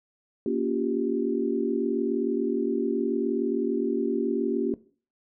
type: chord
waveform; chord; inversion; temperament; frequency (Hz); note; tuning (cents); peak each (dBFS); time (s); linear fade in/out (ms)
sine; G half-diminished seventh; first; just; 235.2 / 282.2 / 352.8 / 392; Bb3 / Db4 / F4 / G4; +16 / +31 / +18 / 0; -29; 0.46-4.74; 2
effects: noise-tail reverb RT60 0.4 s tail -17 dB re dry